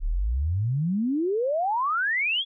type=exponential sweep; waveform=sine; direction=up; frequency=32.7 to 3438 Hz; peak=-22 dBFS; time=0-2.45 s; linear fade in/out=50 ms; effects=none